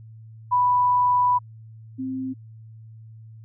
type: tone pair in turn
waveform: sine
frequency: 987.8 / 261.6 Hz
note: B5 / C4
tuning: 0 / 0 cents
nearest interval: octave + major seventh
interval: 2300 cents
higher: first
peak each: -16 / -26 dBFS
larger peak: first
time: 0.51-1.39 / 1.98-2.34 s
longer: first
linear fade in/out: 20 ms
effects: added 111 Hz sine -41 dBFS peak until 3.44 s